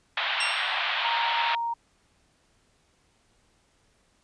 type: band-pass noise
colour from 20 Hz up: white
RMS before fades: -28 dBFS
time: 0.17-1.55 s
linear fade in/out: 2 ms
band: 660 to 3700 Hz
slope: 48 dB/octave
type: tone with exponential decay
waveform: sawtooth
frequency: 2752 Hz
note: F7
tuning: 26 cents flat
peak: -21 dBFS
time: 0.4-0.82 s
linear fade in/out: 5 ms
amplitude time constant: 91 ms
type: tone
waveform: sine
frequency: 932.3 Hz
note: A#5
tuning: in tune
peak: -26 dBFS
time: 1.04-1.74 s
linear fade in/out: 10 ms
effects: pink hiss -66 dBFS RMS until 4.23 s + resampled to 22050 Hz